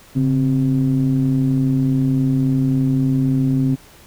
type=ring-modulated tone; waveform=triangle; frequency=61.74 Hz; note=B1; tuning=in tune; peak=-9 dBFS; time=0.15-3.76 s; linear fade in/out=20 ms; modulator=201 Hz; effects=pink hiss -46 dBFS RMS until 4.06 s